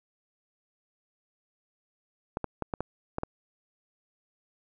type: clicks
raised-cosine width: 1 ms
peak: -16 dBFS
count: 7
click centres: 2.371 / 2.443 / 2.623 / 2.738 / 2.806 / 3.184 / 3.234 s
effects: none